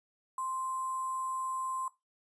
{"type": "tone with sample-and-hold", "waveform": "sine", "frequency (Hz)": 1046, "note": "C6", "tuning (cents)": -1, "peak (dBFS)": -33, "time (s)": [0.38, 1.88], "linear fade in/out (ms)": 2, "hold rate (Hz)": 8820, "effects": ["noise-tail reverb RT60 0.2 s tail -18 dB re dry", "resampled to 22050 Hz"]}